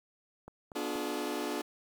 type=click train; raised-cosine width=1 ms; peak=-32 dBFS; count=3; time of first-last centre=0.48-0.956 s; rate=4.2 Hz
type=chord; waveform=sawtooth; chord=B diminished seventh; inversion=none; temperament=just; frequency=246.9 / 296.3 / 355.6 / 426.7 Hz; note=B3 / D4 / F4 / Ab4; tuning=0 / +15 / +31 / +47 cents; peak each=-37 / -33 / -35 / -35 dBFS; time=0.75-1.62 s; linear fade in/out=10 ms
effects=10-bit